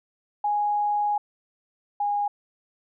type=tone pair in turn; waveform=sine; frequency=829 / 820 Hz; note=G#5 / G#5; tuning=-3 / -22 cents; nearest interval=unison; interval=19 cents; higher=first; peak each=-21 / -22 dBFS; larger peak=first; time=0.44-1.18 / 2-2.28 s; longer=first; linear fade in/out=5 ms; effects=none